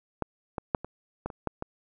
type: clicks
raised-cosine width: 1 ms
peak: -14 / -17 / -9 / -23 / -18 / -26 / -14 / -19 dBFS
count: 8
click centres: 0.223 / 0.582 / 0.748 / 0.846 / 1.26 / 1.302 / 1.473 / 1.624 s
effects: none